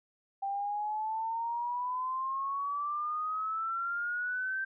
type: exponential sweep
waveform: sine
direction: up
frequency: 784 to 1568 Hz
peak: -31 dBFS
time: 0.42-4.65 s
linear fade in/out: 10 ms
effects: none